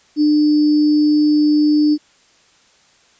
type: tone with sample-and-hold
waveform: sine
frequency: 299.8 Hz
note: D4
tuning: 36 cents sharp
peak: -10 dBFS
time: 0.16-1.98 s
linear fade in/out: 50 ms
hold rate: 4900 Hz
effects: white hiss -53 dBFS RMS until 3.19 s + resampled to 16000 Hz